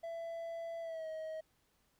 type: tone with pitch glide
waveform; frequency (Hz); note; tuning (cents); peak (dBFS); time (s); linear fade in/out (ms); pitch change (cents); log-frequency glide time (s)
triangle; 667 to 633.2; E5 to D#5; +20 to +30; -38; 0.03-1.41; 10; -90; 0.81-1.08
effects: pink hiss -75 dBFS RMS until 1.99 s